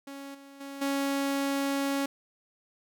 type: tone with level steps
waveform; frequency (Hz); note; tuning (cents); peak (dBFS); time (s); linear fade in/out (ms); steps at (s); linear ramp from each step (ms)
sawtooth; 277.2; C#4; 0; -36 / -44 / -35 / -23; 0.07-2.06; 5; 0.34 / 0.6 / 0.81; 10
effects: none